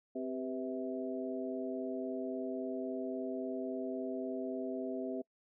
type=harmonic tone with a mistuned harmonic; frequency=130 Hz; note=C3; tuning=11 cents flat; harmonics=2 / 3 / 4 / 5; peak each=-39 / -41 / -45 / -42 dBFS; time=0.15-5.22 s; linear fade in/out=10 ms; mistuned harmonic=4; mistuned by=-90 cents; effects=noise-tail reverb RT60 0.1 s tail -26 dB re dry